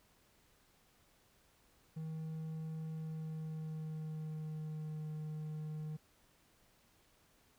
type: tone with pitch glide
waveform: triangle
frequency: 158.8 to 154.1 Hz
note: D#3 to D#3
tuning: +36 to -16 cents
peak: -38 dBFS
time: 1.96-5.97 s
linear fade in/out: 10 ms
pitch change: -52 cents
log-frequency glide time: 2.87-5.11 s
effects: pink hiss -70 dBFS RMS until 7.58 s